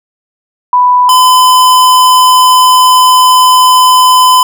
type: tone pair in turn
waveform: sine / square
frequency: 991 / 1013.6 Hz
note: B5 / B5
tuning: +6 / +45 cents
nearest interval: unison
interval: 39 cents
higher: second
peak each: -3 dBFS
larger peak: neither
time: 0.73-1.09 / 1.09-4.43 s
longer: second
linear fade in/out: 2 ms
effects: none